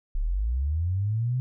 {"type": "linear sweep", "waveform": "sine", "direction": "up", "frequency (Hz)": [31.53, 129.4], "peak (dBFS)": -23, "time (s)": [0.15, 1.4], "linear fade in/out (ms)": 0, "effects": []}